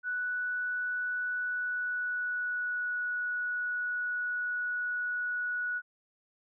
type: tone with pitch glide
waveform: sine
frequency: 1480 to 1467.2 Hz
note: F#6 to F#6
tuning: 0 to -15 cents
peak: -30 dBFS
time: 0.03-5.82 s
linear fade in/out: 50 ms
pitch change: -15 cents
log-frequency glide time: 1.38-3 s
effects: none